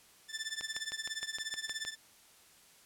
15% pulse tone with tremolo, 1765 Hz, A6, 5 cents sharp, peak -27 dBFS, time 0.28-1.96 s, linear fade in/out 50 ms, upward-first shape triangle, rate 17 Hz, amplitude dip 95%
click train, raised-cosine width 0.2 ms, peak -25 dBFS, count 9, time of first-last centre 0.61-1.85 s, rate 6.45 Hz
effects white hiss -61 dBFS RMS until 2.85 s + low-pass 12000 Hz 12 dB/octave

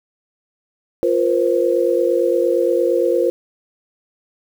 sine chord, F suspended fourth, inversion none, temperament equal with one note detuned, 349.2 / 474.6 / 523.3 Hz, F4 / Bb4 / C5, 0 / +31 / 0 cents, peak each -18 dBFS, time 1.03-3.3 s, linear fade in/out 0 ms, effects 7-bit

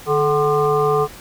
harmonic tone with a mistuned harmonic, 150 Hz, D3, 37 cents sharp, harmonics 1 / 3 / 5 / 7 / 8, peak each -24 / -16 / -23 / -24 / -22 dBFS, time 0.06-1.08 s, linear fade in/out 50 ms, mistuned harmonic 3, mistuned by -67 cents, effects pink hiss -39 dBFS RMS until 1.2 s

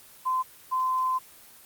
sine tone pair in turn, 1030 / 1030 Hz, C6 / C6, -28 / -28 cents, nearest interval unison, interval 0 cents, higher neither, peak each -23 dBFS, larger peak neither, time 0.25-0.43 / 0.71-1.19 s, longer second, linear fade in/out 20 ms, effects white hiss -51 dBFS RMS until 1.65 s + Opus 24 kbps

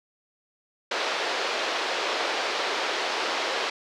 pink band-pass noise, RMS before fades -28 dBFS, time 0.91-3.7 s, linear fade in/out 5 ms, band 410 to 5000 Hz, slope 24 dB/octave, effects none

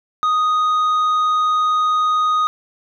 sine tone with tanh clipping, 1244.5 Hz, D#6, in tune, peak -15 dBFS, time 0.23-2.47 s, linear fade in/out 0 ms, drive 5 dB, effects none

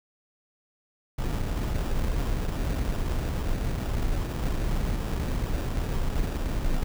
brown noise with sample-and-hold, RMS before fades -27 dBFS, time 1.18-6.84 s, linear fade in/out 10 ms, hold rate 2100 Hz, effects none

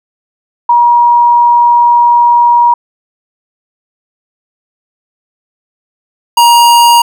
sine / square tone pair in turn, 954 / 945.2 Hz, A#5 / A#5, +40 / +24 cents, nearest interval unison, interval 16 cents, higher first, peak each -3 dBFS, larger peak neither, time 0.69-2.74 / 6.37-7.02 s, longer first, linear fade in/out 5 ms, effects none

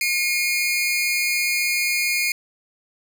sawtooth tone pair together, 2153 / 2429 Hz, C7 / D#7, +49 / -42 cents, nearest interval major second, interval 209 cents, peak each -19 dBFS, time 0.01-2.32 s, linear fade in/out 2 ms, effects none

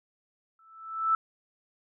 sine tone with exponential growth, 1319 Hz, E6, 1 cent sharp, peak -19 dBFS, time 0.59-1.15 s, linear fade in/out 2 ms, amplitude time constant 120 ms, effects none

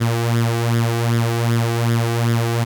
sawtooth tone with flanger, 116.54 Hz, A#2, in tune, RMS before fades -18 dBFS, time 0-2.65 s, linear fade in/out 20 ms, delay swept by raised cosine 0.57 to 2.67 ms, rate 2.6 Hz, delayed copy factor +0.65, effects none

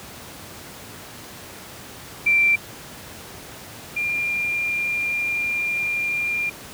sine tone pair in turn, 2352 / 2396 Hz, D7 / D7, +2 / +34 cents, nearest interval unison, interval 32 cents, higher second, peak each -14 / -21 dBFS, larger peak first, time 2.26-2.56 / 3.96-6.5 s, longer second, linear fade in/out 10 ms, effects pink hiss -39 dBFS RMS until 6.73 s + high-pass 80 Hz 12 dB/octave

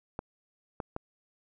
clicks, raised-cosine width 1 ms, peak -20 dBFS, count 3, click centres 0.191 / 0.802 / 0.964 s, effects none

